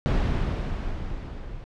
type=noise with level ramp; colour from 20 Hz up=brown; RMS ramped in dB=-20 to -39 dBFS; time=0.06-1.64 s; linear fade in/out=0 ms; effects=low-pass 4000 Hz 12 dB/octave